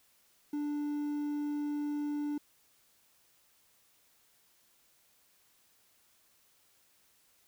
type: tone with quantisation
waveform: triangle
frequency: 293.7 Hz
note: D4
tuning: in tune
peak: -30 dBFS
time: 0.53-2.38 s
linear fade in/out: 5 ms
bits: 10
effects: white hiss -68 dBFS RMS until 7.47 s

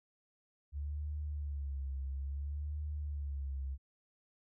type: tone with vibrato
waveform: sine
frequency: 71 Hz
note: C#2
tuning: 42 cents sharp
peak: -36 dBFS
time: 0.72-3.78 s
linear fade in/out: 50 ms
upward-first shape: sine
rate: 0.59 Hz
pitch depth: 90 cents each way
effects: none

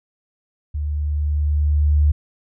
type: tone with level ramp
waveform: sine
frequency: 74.2 Hz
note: D2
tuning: 18 cents sharp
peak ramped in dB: -21 to -11 dBFS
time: 0.74-2.12 s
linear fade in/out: 10 ms
effects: none

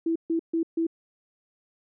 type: tone bursts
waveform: sine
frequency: 329.6 Hz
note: E4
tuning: in tune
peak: -22 dBFS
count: 4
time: 0.06-0.868 s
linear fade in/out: 5 ms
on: 97 ms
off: 140 ms
effects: none

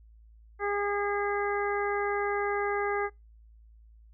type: harmonic tone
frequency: 407.3 Hz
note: G#4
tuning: 34 cents flat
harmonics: 1 / 2 / 3 / 4 / 5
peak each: -30 / -33 / -35 / -36 / -37 dBFS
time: 0.59-3.1 s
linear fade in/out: 50 ms
effects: noise-tail reverb RT60 0.2 s tail -26 dB re dry + added 55 Hz sine -52 dBFS peak until 4.13 s

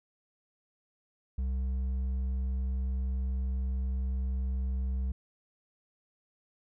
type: tone with hard clipping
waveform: sine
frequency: 64.8 Hz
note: C2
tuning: 16 cents flat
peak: -30 dBFS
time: 1.38-5.12 s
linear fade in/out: 5 ms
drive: 4 dB
effects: none

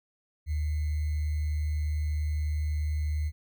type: tone with sample-and-hold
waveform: sine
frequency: 75.8 Hz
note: D#2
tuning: 45 cents flat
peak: -26 dBFS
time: 0.46-3.32 s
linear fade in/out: 50 ms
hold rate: 2100 Hz
effects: none

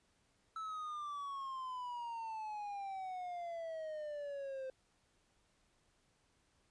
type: exponential sweep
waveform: triangle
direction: down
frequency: 1318.5 to 520 Hz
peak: -39 dBFS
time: 0.56-4.7 s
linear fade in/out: 2 ms
effects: pink hiss -75 dBFS RMS until 6.7 s + resampled to 22050 Hz

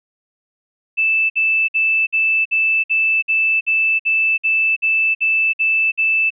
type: tone bursts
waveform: sine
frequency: 2637 Hz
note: E7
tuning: in tune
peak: -13 dBFS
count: 14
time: 0.97-6.305 s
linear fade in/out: 20 ms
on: 330 ms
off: 55 ms
effects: none

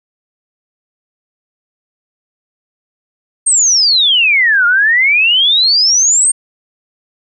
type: exponential two-way sweep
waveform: sine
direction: down then up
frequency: 8740 to 1393 to 8740 Hz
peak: -7 dBFS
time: 3.46-6.32 s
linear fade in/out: 10 ms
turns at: 4.66 s
effects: none

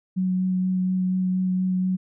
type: tone with vibrato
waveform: sine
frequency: 185 Hz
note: F#3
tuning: in tune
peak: -20 dBFS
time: 0.16-1.97 s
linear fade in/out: 20 ms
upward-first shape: sine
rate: 4.2 Hz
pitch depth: 10 cents each way
effects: none

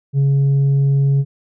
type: tone with tanh clipping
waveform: sine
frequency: 138.7 Hz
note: C#3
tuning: 1 cent sharp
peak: -12 dBFS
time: 0.13-1.25 s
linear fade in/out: 50 ms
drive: 2 dB
effects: none

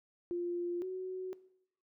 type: tone pair in turn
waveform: sine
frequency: 349.2 / 372.1 Hz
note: F4 / F#4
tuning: 0 / +10 cents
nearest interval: minor second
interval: 110 cents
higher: second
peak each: -33 / -36 dBFS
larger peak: first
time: 0.31-0.82 / 0.82-1.33 s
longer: neither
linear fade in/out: 0 ms
effects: noise-tail reverb RT60 0.7 s tail -19 dB re dry

